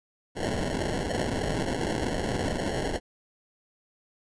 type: noise with sample-and-hold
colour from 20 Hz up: white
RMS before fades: -29 dBFS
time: 0.35-3 s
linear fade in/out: 50 ms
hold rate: 1225 Hz
effects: resampled to 22050 Hz